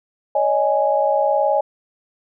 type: chord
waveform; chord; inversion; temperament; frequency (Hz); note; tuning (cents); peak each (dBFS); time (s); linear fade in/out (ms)
sine; C# suspended second; none; equal with one note detuned; 563.1 / 622.3 / 830.6; C#5 / D#5 / G#5; +27 / 0 / 0; -19; 0.35-1.61; 5
effects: none